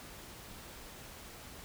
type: silence
effects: pink hiss -50 dBFS RMS until 1.64 s